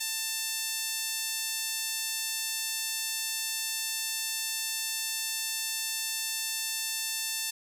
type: tone with high-pass filter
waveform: 5% pulse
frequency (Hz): 890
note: A5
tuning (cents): +20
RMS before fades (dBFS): -33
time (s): 0-7.51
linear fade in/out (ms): 10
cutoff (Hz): 1900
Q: 0.6
effects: none